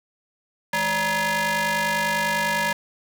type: ring-modulated tone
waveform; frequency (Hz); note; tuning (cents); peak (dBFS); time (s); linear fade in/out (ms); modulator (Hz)
sawtooth; 370; F#4; 0; -14; 0.73-2.73; 5; 1320
effects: none